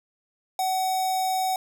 square tone with notch filter, 753 Hz, F#5, 30 cents sharp, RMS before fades -25 dBFS, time 0.59-1.56 s, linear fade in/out 2 ms, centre 1900 Hz, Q 0.87, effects none

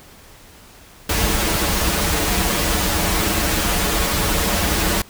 pink noise with comb filter, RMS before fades -19 dBFS, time 1.09-5.02 s, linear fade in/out 5 ms, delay 7.8 ms, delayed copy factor -0.9, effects pink hiss -45 dBFS RMS until 5.09 s

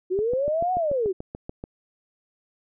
sine linear two-way sweep, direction up then down, 354.6 to 748 to 354.6 Hz, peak -21 dBFS, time 0.1-1.13 s, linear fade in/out 20 ms, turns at 0.73 s
click train, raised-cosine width 2 ms, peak -20 dBFS, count 11, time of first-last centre 0.19-1.639 s, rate 6.9 Hz
effects none

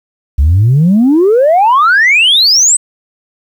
sine exponential sweep, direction up, 65.41 to 8320 Hz, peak -3 dBFS, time 0.38-2.77 s, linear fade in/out 10 ms, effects tanh soft clip ceiling -2 dBFS + 7-bit

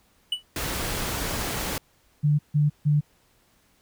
triangle tone with exponential decay, 2960 Hz, F#7, in tune, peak -18 dBFS, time 0.32-0.43 s, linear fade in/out 5 ms, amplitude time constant 23 ms
pink noise, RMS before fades -29 dBFS, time 0.56-1.78 s, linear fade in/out 2 ms
sine tone bursts, 148.1 Hz, D3, 15 cents sharp, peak -17 dBFS, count 3, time 2.23-3.01 s, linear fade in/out 20 ms, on 160 ms, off 150 ms
effects pink hiss -63 dBFS RMS until 3.81 s

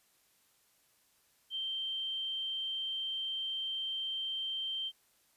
sine tone, 3136 Hz, G7, in tune, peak -34 dBFS, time 1.5-4.92 s, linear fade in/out 50 ms, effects white hiss -70 dBFS RMS until 5.36 s + resampled to 32000 Hz

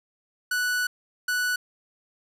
45% pulse tone pair in turn, 1480 / 1480 Hz, F#6 / F#6, 0 / 0 cents, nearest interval unison, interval 0 cents, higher neither, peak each -23 dBFS, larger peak neither, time 0.51-0.87 / 1.28-1.56 s, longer first, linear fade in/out 5 ms, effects resampled to 32000 Hz + 10-bit

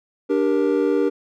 triangle chord, G minor, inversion second, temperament just, 294 / 392 / 470.4 Hz, D4 / G4 / Bb4, +2 / 0 / +16 cents, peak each -19 dBFS, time 0.29-1.1 s, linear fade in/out 20 ms, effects none

